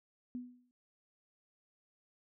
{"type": "tone with exponential decay", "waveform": "sine", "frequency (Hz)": 247.2, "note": "B3", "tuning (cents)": 2, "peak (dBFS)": -36, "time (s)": [0.35, 0.71], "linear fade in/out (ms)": 0, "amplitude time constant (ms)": 77, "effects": []}